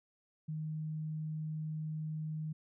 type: tone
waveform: sine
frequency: 155.56 Hz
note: D#3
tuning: in tune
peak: -36 dBFS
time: 0.48-2.53 s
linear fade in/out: 10 ms
effects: none